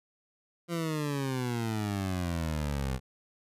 20% pulse exponential sweep, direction down, 173.3 to 63.4 Hz, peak -25 dBFS, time 0.68-3 s, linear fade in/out 50 ms, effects resampled to 32000 Hz

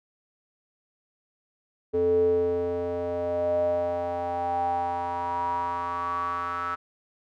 square tone with band-pass filter sweep, 87.31 Hz, F2, in tune, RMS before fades -27 dBFS, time 1.93-6.76 s, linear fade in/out 20 ms, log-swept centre 410 to 1300 Hz, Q 9.6, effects none

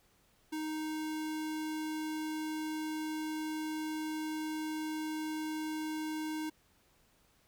square tone, 311.1 Hz, D#4, in tune, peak -36 dBFS, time 0.52-6.5 s, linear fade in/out 10 ms, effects pink hiss -69 dBFS RMS until 7.47 s

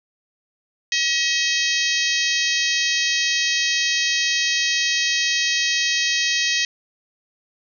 harmonic tone, 638 Hz, D#5, 43 cents sharp, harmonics 3 / 4 / 5 / 6 / 7 / 8 / 9 / 10, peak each -24 / -25 / -26 / -27 / -27 / -28 / -29 / -29 dBFS, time 0.92-6.65 s, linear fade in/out 2 ms, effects none

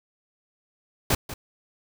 pink noise with echo, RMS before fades -21 dBFS, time 1.1-1.15 s, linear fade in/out 5 ms, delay 190 ms, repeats 1, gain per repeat -14 dB, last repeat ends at 1.34 s, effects none

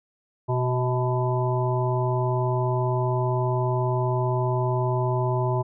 harmonic tone with a mistuned harmonic, 125 Hz, B2, 21 cents sharp, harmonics 1 / 3 / 5 / 7 / 8, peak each -23 / -28 / -30 / -31 / -32 dBFS, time 0.48-5.63 s, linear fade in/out 20 ms, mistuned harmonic 5, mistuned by +33 cents, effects none

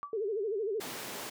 sine tone with exponential decay, 1153 Hz, D6, 32 cents flat, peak -33 dBFS, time 0.03-0.18 s, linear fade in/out 0 ms, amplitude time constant 31 ms
sine tone with vibrato, 419.8 Hz, G#4, 19 cents sharp, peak -30 dBFS, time 0.13-0.8 s, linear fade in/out 2 ms, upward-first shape sine, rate 13 Hz, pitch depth 150 cents each way
pink high-pass noise, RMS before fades -41 dBFS, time 0.8-1.3 s, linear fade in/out 10 ms, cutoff 250 Hz, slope 12 dB/octave
effects none

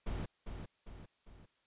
brown noise with echo, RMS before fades -38 dBFS, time 0.06-0.26 s, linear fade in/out 10 ms, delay 400 ms, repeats 3, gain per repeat -6 dB, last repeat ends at 1.46 s, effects white hiss -75 dBFS RMS until 1.66 s + resampled to 8000 Hz

